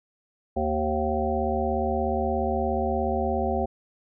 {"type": "harmonic tone with a mistuned harmonic", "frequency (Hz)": 76.9, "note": "D#2", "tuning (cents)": -20, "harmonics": [1, 3, 5, 7, 9, 10], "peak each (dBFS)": [-30, -30, -30, -30, -30, -30], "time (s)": [0.56, 3.66], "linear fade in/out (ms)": 10, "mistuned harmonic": 1, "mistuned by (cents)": -45, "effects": []}